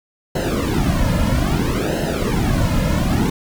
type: noise with flanger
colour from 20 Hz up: brown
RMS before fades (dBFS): -18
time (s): 0.35-3.3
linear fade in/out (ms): 5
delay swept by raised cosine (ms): 0.85 to 2.65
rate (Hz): 0.61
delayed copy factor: -0.95
effects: none